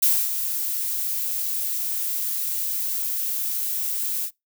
violet noise with ADSR envelope, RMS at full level -17 dBFS, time 0.02-4.31 s, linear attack 9 ms, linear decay 250 ms, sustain -9 dB, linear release 67 ms, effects noise-tail reverb RT60 0.2 s tail -25 dB re dry

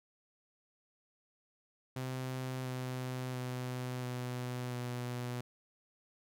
sawtooth tone with pitch steps, 129.2 / 127.64 / 126.1 / 124.58 / 123.08 Hz, C3 / C3 / B2 / B2 / B2, -21 / -43 / +36 / +15 / -5 cents, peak -33 dBFS, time 1.96-5.41 s, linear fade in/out 5 ms, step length 690 ms, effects none

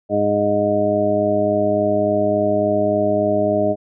harmonic tone, 103.5 Hz, G#2, 5 cents flat, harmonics 1 / 2 / 3 / 4 / 6 / 7, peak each -28 / -24 / -23 / -23 / -17 / -27 dBFS, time 0.09-3.76 s, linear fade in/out 50 ms, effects none

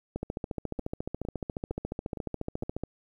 two click trains, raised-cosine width 2 ms, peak -23 / -19 dBFS, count 5 / 39, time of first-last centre 0.79-2.633 / 0.16-2.836 s, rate 2.17 / 14.2 Hz, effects 10-bit

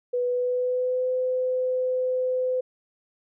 sine tone with pitch glide, 492.1 to 508.9 Hz, B4 to C5, -6 to -48 cents, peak -22 dBFS, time 0.13-2.61 s, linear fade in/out 10 ms, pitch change +58 cents, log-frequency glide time 0.25-1.1 s, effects none

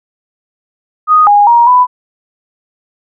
sine tone with pitch steps, 1243 / 821 / 944 / 995 Hz, D#6 / G#5 / A#5 / B5, -2 / -20 / +22 / +13 cents, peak -3 dBFS, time 1.07-1.87 s, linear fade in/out 50 ms, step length 200 ms, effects none

